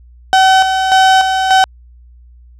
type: tone with tremolo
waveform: 35% pulse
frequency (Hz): 760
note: F#5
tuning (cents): +46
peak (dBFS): -4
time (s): 0.33-1.64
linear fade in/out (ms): 0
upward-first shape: square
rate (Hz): 1.7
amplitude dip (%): 50
effects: added 60 Hz sine -38 dBFS peak until 2.59 s + low-pass 6000 Hz 12 dB/octave